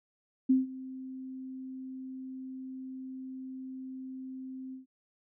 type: tone with ADSR envelope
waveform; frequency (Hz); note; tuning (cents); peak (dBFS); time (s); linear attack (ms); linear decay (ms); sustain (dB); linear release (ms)
sine; 261; C4; -4; -19; 0.49-4.86; 12; 160; -20; 130
effects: none